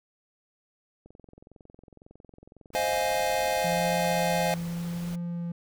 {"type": "click train", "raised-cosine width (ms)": 2, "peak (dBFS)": -37, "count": 62, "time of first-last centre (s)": [1.06, 3.845], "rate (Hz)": 21.9}
{"type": "noise", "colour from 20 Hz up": "pink", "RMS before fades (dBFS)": -45, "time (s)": [2.73, 5.16], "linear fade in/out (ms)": 10}
{"type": "chord", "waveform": "square", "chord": "F minor seventh", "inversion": "second", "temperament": "equal", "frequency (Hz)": [523.3, 622.3, 698.5, 830.6], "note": ["C5", "Eb5", "F5", "Ab5"], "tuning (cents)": [0, 0, 0, 0], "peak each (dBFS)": -31, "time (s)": [2.75, 4.54], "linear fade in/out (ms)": 0}
{"type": "tone with vibrato", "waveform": "triangle", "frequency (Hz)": 171.3, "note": "F3", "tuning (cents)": -33, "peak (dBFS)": -28, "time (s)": [3.64, 5.52], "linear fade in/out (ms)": 5, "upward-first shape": "triangle", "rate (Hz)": 0.82, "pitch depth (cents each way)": 19}
{"effects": []}